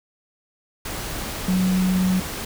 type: tone in noise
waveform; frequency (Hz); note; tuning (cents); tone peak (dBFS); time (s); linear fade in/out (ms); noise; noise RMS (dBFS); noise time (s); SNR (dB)
sine; 185.2; F#3; +2; -17; 1.48-2.2; 5; pink; -30; 0.85-2.45; +10
effects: none